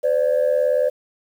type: tone pair together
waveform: sine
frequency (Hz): 510 / 588.5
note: C5 / D5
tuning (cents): -44 / +3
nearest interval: major second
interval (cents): 247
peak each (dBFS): -17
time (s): 0.03-0.9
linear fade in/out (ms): 20
effects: tanh soft clip ceiling -11 dBFS + 8-bit